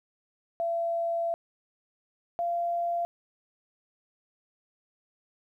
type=tone pair in turn; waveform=sine; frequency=675 / 688.8 Hz; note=E5 / F5; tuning=+41 / -24 cents; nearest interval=unison; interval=35 cents; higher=second; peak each=-26 dBFS; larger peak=neither; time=0.6-1.34 / 2.39-3.05 s; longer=first; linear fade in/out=0 ms; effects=11-bit